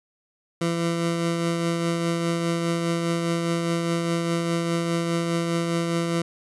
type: tone with tremolo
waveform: 20% pulse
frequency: 168.6 Hz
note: E3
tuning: 39 cents sharp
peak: -16 dBFS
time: 0.61-6.22 s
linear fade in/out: 5 ms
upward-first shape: triangle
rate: 4.9 Hz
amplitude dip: 35%
effects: resampled to 24000 Hz